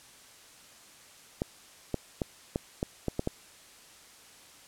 clicks, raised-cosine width 2 ms, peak -15 dBFS, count 8, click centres 1.419 / 1.943 / 2.218 / 2.559 / 2.829 / 3.083 / 3.194 / 3.274 s, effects white hiss -54 dBFS RMS until 4.67 s + low-pass 10000 Hz 12 dB/octave

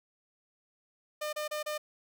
sawtooth tone bursts, 604 Hz, D5, 48 cents sharp, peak -29 dBFS, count 4, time 1.21-1.78 s, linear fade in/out 10 ms, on 120 ms, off 30 ms, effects none

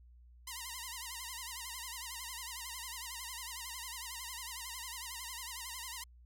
5% pulse tone with vibrato, 982 Hz, B5, 10 cents flat, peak -30 dBFS, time 0.47-6.04 s, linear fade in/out 5 ms, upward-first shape sine, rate 11 Hz, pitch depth 130 cents each way, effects added 60 Hz sine -56 dBFS peak until 6.25 s

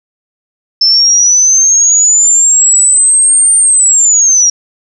sine linear two-way sweep, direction up then down, 5274 to 8870 to 5630 Hz, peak -4 dBFS, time 0.81-4.5 s, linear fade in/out 5 ms, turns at 3.56 s, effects none

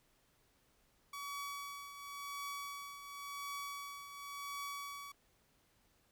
sawtooth tone with tremolo, 1135 Hz, C#6, 41 cents sharp, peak -37 dBFS, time 1.13-5.12 s, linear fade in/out 5 ms, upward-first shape triangle, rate 0.93 Hz, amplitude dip 65%, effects pink hiss -73 dBFS RMS until 6.11 s

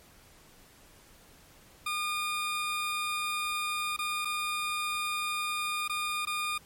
20% pulse tone with dropouts, 1216 Hz, D#6, 40 cents flat, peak -25 dBFS, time 1.86-6.58 s, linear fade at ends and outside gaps 5 ms, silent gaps 3.965-3.988 / 4.249-4.253 / 5.879-5.895 / 6.253-6.27 s, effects pink hiss -57 dBFS RMS until 6.65 s + MP3 64 kbps

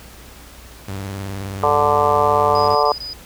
sawtooth tone with vibrato, 97.7 Hz, G2, 5 cents flat, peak -22 dBFS, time 0.88-2.75 s, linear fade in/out 5 ms, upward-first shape square, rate 19 Hz, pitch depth 57 cents each way
harmonic tone, 146.83 Hz, D3, in tune, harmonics 3 / 4 / 5 / 6 / 7 / 8, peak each -20 / -20 / -20 / -20 / -20 / -20 dBFS, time 1.63-2.92 s, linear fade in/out 2 ms
sine tone bursts, 4960 Hz, D#8, 6 cents flat, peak -27 dBFS, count 4, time 2.55-3.133 s, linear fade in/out 2 ms, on 130 ms, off 21 ms
effects added 60 Hz sine -42 dBFS peak until 3.25 s + pink hiss -42 dBFS RMS until 3.25 s

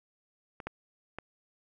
clicks, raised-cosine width 0.5 ms, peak -27 / -20 / -23 dBFS, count 3, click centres 0.602 / 0.67 / 1.186 s, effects none

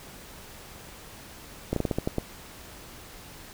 slowing click train, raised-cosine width 2 ms, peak -12 dBFS, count 8, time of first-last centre 1.73-2.183 s, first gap 33 ms, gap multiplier 1.22, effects pink hiss -46 dBFS RMS until 3.53 s

